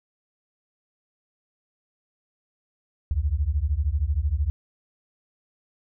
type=beating tone pair; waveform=sine; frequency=66.9 / 79.9 Hz; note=C2 / D#2; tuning=+39 / +47 cents; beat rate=13 Hz; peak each=-24 dBFS; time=3.11-4.5 s; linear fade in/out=0 ms; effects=none